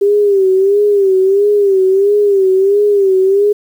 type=tone with vibrato; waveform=sine; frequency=395.1 Hz; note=G4; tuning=14 cents sharp; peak=-7 dBFS; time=0.01-3.53 s; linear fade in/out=10 ms; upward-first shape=sine; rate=1.5 Hz; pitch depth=85 cents each way; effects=7-bit